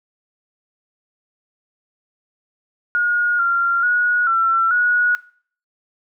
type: tone with pitch steps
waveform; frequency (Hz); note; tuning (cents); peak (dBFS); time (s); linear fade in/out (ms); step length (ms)
sine; 1436 / 1384 / 1454 / 1348 / 1457; F6 / F6 / F#6 / E6 / F#6; +48 / -16 / -31 / +38 / -27; -14; 2.95-5.15; 0; 440
effects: noise-tail reverb RT60 0.5 s tail -20 dB re dry